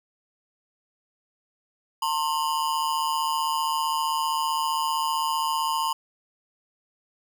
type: ring-modulated tone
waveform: square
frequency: 984 Hz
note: B5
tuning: 7 cents flat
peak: -21 dBFS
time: 2.02-5.93 s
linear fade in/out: 5 ms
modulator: 77.7 Hz
effects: none